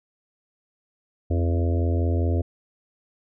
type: harmonic tone with a mistuned harmonic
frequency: 84.9 Hz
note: F2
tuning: 48 cents flat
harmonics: 1 / 3 / 4 / 5 / 6 / 7 / 8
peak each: -20 / -30 / -32 / -34 / -36 / -37 / -38 dBFS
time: 1.3-2.42 s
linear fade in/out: 10 ms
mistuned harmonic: 3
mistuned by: +35 cents
effects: none